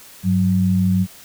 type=tone pair together; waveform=sine; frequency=98.48 / 185 Hz; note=G2 / F#3; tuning=+8 / 0 cents; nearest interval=major seventh; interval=1092 cents; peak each=-19 / -15 dBFS; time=0.23-1.07 s; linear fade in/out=50 ms; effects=white hiss -43 dBFS RMS until 1.24 s